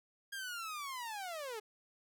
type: linear sweep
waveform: sawtooth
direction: down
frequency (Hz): 1632 to 410.9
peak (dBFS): -37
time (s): 0.32-1.6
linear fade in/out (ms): 10
effects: none